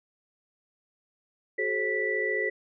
sine tone cluster, 375.8 / 430.2 / 536 / 1967 Hz, F#4 / A4 / C5 / B6, +27 / -39 / +42 / -7 cents, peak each -33 / -31 / -35 / -28 dBFS, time 1.58-2.5 s, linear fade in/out 10 ms, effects none

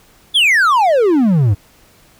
triangle exponential sweep, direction down, 3545 to 92.5 Hz, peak -7 dBFS, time 0.34-1.55 s, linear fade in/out 20 ms, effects pink hiss -49 dBFS RMS until 2.19 s

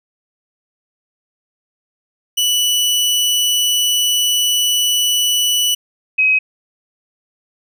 sawtooth / sine tone pair in turn, 2960 / 2537 Hz, F#7 / D#7, 0 / +33 cents, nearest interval minor third, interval 267 cents, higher first, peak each -10 dBFS, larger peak neither, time 2.37-5.75 / 6.18-6.39 s, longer first, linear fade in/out 10 ms, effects none

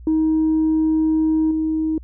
sine tone with level steps, 315.4 Hz, D#4, 24 cents sharp, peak -13 / -17 dBFS, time 0.07-1.98 s, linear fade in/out 2 ms, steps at 1.51 s, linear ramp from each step 2 ms, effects tanh soft clip ceiling -12 dBFS + added 60 Hz sine -36 dBFS peak until 2.03 s

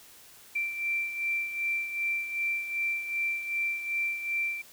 sine beating tone pair, 2349 / 2351.6 Hz, D7 / D7, 0 / +2 cents, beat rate 2.6 Hz, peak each -29 / -36 dBFS, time 0.55-4.62 s, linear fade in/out 10 ms, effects white hiss -53 dBFS RMS until 4.72 s

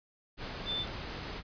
sine tone in noise, 3538 Hz, A7, 9 cents sharp, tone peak -32 dBFS, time 0.65-0.86 s, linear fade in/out 50 ms, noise pink, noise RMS -40 dBFS, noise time 0.37-1.43 s, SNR +5 dB, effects resampled to 11025 Hz

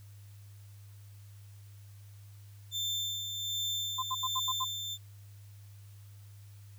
35% pulse tone with tremolo, 3560 Hz, A7, 20 cents sharp, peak -29 dBFS, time 2.71-4.98 s, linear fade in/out 50 ms, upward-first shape sine, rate 1.3 Hz, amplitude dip 45%
sine tone bursts, 1033 Hz, C6, 22 cents flat, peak -30 dBFS, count 6, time 3.98-4.646 s, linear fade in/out 10 ms, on 46 ms, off 78 ms
effects added 101 Hz sine -49 dBFS peak until 6.78 s + white hiss -64 dBFS RMS until 6.78 s

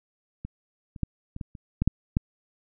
clicks, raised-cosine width 5 ms, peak -22 / -28 / -13 / -24 / -20 / -29 / -11 / -7 / -9 dBFS, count 9, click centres 0.45 / 0.962 / 1.033 / 1.364 / 1.412 / 1.552 / 1.82 / 1.876 / 2.169 s, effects none

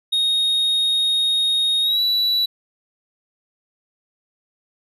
triangle tone with pitch glide, 3729 to 3939 Hz, A#7 to B7, 0 to -5 cents, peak -15 dBFS, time 0.12-2.46 s, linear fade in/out 10 ms, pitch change +95 cents, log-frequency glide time 1.82-2.01 s, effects none

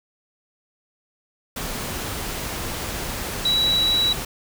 sine tone in noise, 3908 Hz, B7, 19 cents flat, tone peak -17 dBFS, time 3.45-4.13 s, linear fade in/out 5 ms, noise pink, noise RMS -29 dBFS, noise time 1.56-4.25 s, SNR +9 dB, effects none

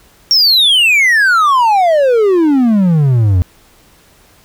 triangle exponential sweep, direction down, 5600 to 85.5 Hz, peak -5 dBFS, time 0.31-3.42 s, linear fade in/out 0 ms, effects pink hiss -47 dBFS RMS until 4.44 s

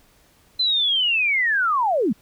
sine linear sweep, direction down, 4100 to 174.61 Hz, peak -17 dBFS, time 0.59-2.13 s, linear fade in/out 10 ms, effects pink hiss -57 dBFS RMS until 2.21 s

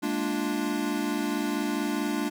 square chord, Bb dominant seventh, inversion third, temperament equal with one note detuned, 208.6 / 233.1 / 293.7 / 349.2 Hz, Ab3 / Bb3 / D4 / F4, +8 / 0 / 0 / 0 cents, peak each -34 / -34 / -30 / -35 dBFS, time 0.02-2.3 s, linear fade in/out 20 ms, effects none

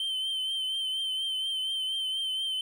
triangle tone with vibrato, 3100 Hz, G7, 20 cents flat, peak -27 dBFS, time 0-2.61 s, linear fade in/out 2 ms, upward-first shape triangle, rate 4.2 Hz, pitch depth 41 cents each way, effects none

